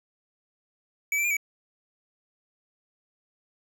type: tone with pitch steps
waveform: square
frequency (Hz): 2291 / 2337 / 2413 / 2282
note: D7 / D7 / D7 / C#7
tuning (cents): -44 / -9 / +46 / +50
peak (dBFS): -24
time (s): 1.12-1.368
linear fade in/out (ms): 2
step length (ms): 62
effects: none